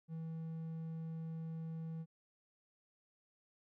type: tone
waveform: triangle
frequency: 162.2 Hz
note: E3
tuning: 28 cents flat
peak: -39 dBFS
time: 0.08-2.06 s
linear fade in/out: 50 ms
effects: none